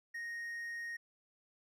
triangle tone, 1864.7 Hz, A#6, in tune, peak -38 dBFS, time 0.14-0.97 s, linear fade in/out 10 ms, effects none

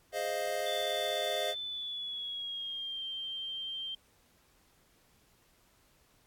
square chord, F minor seventh, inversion first, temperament equal, 415.3 / 523.3 / 622.3 / 698.5 Hz, Ab4 / C5 / Eb5 / F5, 0 / 0 / 0 / 0 cents, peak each -42 / -39 / -36 / -38 dBFS, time 0.12-1.55 s, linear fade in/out 50 ms
sine tone with pitch glide, 3520 to 3154 Hz, A7 to G7, 0 to +10 cents, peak -36 dBFS, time 0.66-3.95 s, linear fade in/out 5 ms, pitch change -190 cents, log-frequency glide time 1.59-3.05 s
effects pink hiss -67 dBFS RMS until 6.26 s + AAC 64 kbps

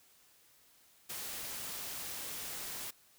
white noise, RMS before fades -42 dBFS, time 1.09-2.91 s, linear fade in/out 10 ms, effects white hiss -65 dBFS RMS until 3.18 s

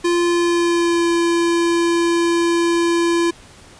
square tone with pitch glide, 346.3 to 340 Hz, F4 to F4, -15 to -46 cents, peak -15 dBFS, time 0.04-3.31 s, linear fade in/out 10 ms, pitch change -31 cents, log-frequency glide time 0.23-1.08 s, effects pink hiss -44 dBFS RMS until 3.79 s + resampled to 22050 Hz

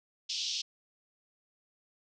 white band-pass noise, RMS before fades -35 dBFS, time 0.29-0.62 s, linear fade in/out 10 ms, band 2900 to 5800 Hz, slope 48 dB/octave, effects none

